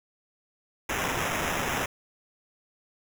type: noise with sample-and-hold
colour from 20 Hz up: white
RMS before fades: -29 dBFS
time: 0.89-1.86 s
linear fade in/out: 5 ms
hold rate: 4410 Hz
effects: none